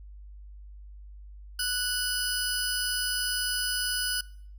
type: tone pair together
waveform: 20% pulse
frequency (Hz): 1480 / 5001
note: F#6 / D#8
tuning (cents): 0 / +8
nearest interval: octave + major sixth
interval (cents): 2108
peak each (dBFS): -25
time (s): 1.59-4.21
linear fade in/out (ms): 5
effects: noise-tail reverb RT60 0.6 s tail -23 dB re dry + added 50 Hz sine -43 dBFS peak until 4.58 s